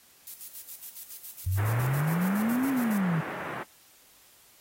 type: noise with tremolo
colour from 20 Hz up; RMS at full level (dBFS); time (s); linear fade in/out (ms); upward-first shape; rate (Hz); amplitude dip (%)
violet; -39; 0.27-2.98; 0; square; 7.2; 70
type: exponential two-way sweep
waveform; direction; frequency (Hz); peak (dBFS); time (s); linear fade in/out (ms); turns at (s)
sine; up then down; 88.6 to 277.2 to 153.2; -24; 1.46-3.21; 10; 2.69
type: band-pass noise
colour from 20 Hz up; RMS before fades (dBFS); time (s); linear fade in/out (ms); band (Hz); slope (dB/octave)
white; -37; 1.57-3.64; 20; 120 to 1800; 24
effects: white hiss -58 dBFS RMS until 4.6 s + AAC 48 kbps